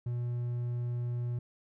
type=tone; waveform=triangle; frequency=120.9 Hz; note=B2; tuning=36 cents flat; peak=-29 dBFS; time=0.06-1.39 s; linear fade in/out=5 ms; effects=none